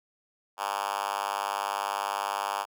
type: tone with high-pass filter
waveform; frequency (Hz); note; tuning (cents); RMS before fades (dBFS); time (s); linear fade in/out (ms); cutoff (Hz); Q
5% pulse; 100; G2; +35; -31; 0.57-2.66; 50; 880; 2.3
effects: none